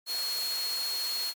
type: tone in noise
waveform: sine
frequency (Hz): 4300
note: C8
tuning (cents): +47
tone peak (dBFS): -30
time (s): 0.06-1.34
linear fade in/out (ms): 50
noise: white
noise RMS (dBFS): -37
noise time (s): 0.06-1.34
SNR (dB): +4
effects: high-pass 400 Hz 12 dB/octave + MP3 96 kbps